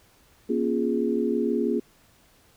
sine chord, Bb minor seventh, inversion none, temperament equal with one note detuned, 238.1 / 277.2 / 349.2 / 415.3 Hz, Bb3 / Db4 / F4 / Ab4, +37 / 0 / 0 / 0 cents, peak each -26 / -29 / -28 / -27 dBFS, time 0.49-1.8 s, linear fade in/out 10 ms, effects pink hiss -59 dBFS RMS until 2.56 s

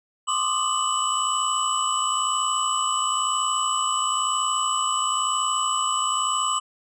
sine tone cluster, 1060 / 1173 / 1234 / 2978 / 7900 Hz, C6 / D6 / D#6 / F#7 / B8, +22 / -2 / -15 / +11 / 0 cents, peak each -27 dBFS, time 0.27-6.6 s, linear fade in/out 20 ms, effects tanh soft clip ceiling -13 dBFS

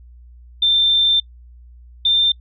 sine tone pair in turn, 3574 / 3588 Hz, A7 / A7, +26 / +33 cents, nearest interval unison, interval 7 cents, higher second, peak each -12 dBFS, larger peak neither, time 0.62-1.2 / 2.05-2.32 s, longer first, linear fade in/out 5 ms, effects noise-tail reverb RT60 0.1 s tail -26 dB re dry + added 60 Hz sine -40 dBFS peak until 2.4 s

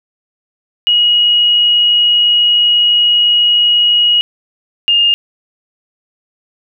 sine tone pair in turn, 2897 / 2826 Hz, F#7 / F7, -37 / +20 cents, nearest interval unison, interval 43 cents, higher first, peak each -7 dBFS, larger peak neither, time 0.87-4.21 / 4.88-5.14 s, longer first, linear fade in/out 0 ms, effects none

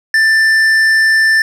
sine tone with tanh clipping, 1774 Hz, A6, 14 cents sharp, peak -9 dBFS, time 0.14-1.42 s, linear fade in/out 2 ms, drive 9 dB, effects none

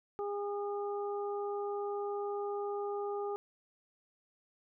harmonic tone, 407.2 Hz, G#4, 34 cents flat, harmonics 1 / 2 / 3, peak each -35 / -41 / -45 dBFS, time 0.19-3.36 s, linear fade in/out 0 ms, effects none

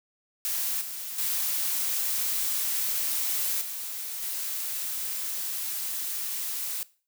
blue noise with level steps, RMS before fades -29 / -36 / -28 / -35 / -32 dBFS, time 0.45-6.83 s, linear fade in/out 0 ms, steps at 0.81 / 1.18 / 3.61 / 4.22 s, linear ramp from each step 5 ms, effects noise-tail reverb RT60 0.4 s tail -20 dB re dry

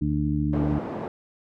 harmonic tone, 73.9 Hz, D2, 11 cents sharp, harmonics 1 / 2 / 3 / 4, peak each -29 / -26 / -30 / -26 dBFS, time 0.01-0.79 s, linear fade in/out 10 ms
pink band-pass noise, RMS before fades -32 dBFS, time 0.53-1.08 s, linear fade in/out 2 ms, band 200 to 750 Hz, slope 12 dB/octave
effects none

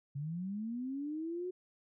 sine linear sweep, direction up, 135.8 to 370 Hz, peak -36 dBFS, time 0.15-1.51 s, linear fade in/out 10 ms, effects none

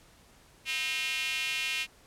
square tone with high-pass filter, 143.3 Hz, D3, 42 cents flat, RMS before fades -32 dBFS, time 0.65-1.87 s, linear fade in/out 50 ms, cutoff 2600 Hz, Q 4.3, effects pink hiss -59 dBFS RMS until 2.06 s + low-pass 12000 Hz 12 dB/octave

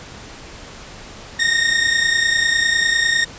sawtooth tone pair together, 1834.8 / 1864.7 Hz, A#6 / A#6, -28 / 0 cents, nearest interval unison, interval 28 cents, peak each -14 dBFS, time 1.39-3.25 s, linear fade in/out 10 ms, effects pink hiss -37 dBFS RMS until 3.38 s + resampled to 16000 Hz

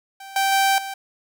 sawtooth tone with level steps, 780 Hz, G5, 9 cents flat, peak -33 / -14 / -12 / -25 dBFS, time 0.2-0.94 s, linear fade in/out 5 ms, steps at 0.36 / 0.52 / 0.78 s, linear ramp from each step 2 ms, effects none

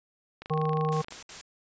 click train, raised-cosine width 0.3 ms, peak -25 dBFS, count 19, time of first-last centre 0.42-1.123 s, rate 25.6 Hz
harmonic tone, 155.56 Hz, D#3, in tune, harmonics 1 / 3 / 5 / 7, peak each -27 / -30 / -34 / -32 dBFS, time 0.5-1.02 s, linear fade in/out 10 ms
white noise bursts, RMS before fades -42 dBFS, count 3, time 0.92-1.412 s, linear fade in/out 0 ms, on 120 ms, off 66 ms
effects resampled to 16000 Hz

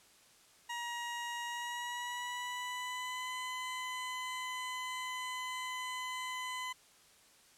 20% pulse tone with pitch glide, 950 to 1012.3 Hz, A#5 to B5, +33 to +42 cents, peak -33 dBFS, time 0.69-6.73 s, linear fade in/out 10 ms, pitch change +109 cents, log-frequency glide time 1.47-3.32 s, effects white hiss -63 dBFS RMS until 7.57 s + low-pass 10000 Hz 12 dB/octave

